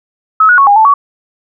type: tone with pitch steps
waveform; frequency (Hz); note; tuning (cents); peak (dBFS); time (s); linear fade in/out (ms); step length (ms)
sine; 1288 / 1457 / 1106 / 813 / 878 / 1126; E6 / F#6 / C#6 / G#5 / A5 / C#6; -41 / -27 / -4 / -37 / -4 / +27; -3; 0.4-0.94; 5; 90
effects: none